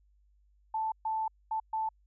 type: tone bursts at uneven times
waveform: sine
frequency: 880 Hz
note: A5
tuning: in tune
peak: -29 dBFS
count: 4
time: 0.74-0.92 / 1.05-1.28 / 1.51-1.6 / 1.73-1.89 s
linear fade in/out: 5 ms
effects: added 50 Hz sine -63 dBFS peak until 2.06 s